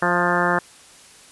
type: harmonic tone with a mistuned harmonic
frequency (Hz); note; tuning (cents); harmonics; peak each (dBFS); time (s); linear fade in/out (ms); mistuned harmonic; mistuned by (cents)
176.2; F3; +16; 1 / 2 / 3 / 4 / 5 / 6 / 7 / 8 / 9 / 10; -26 / -26 / -26 / -26 / -26 / -26 / -26 / -26 / -26 / -26; 0.02-0.59; 5; 4; -19
effects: white hiss -47 dBFS RMS until 1.31 s + resampled to 24000 Hz